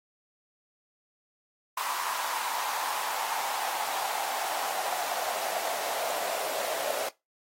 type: noise with high-pass filter sweep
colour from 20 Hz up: pink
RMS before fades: -32 dBFS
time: 1.77-7.09 s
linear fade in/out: 5 ms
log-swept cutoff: 1000 to 600 Hz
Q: 4.7
effects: noise-tail reverb RT60 0.2 s tail -20 dB re dry + AAC 48 kbps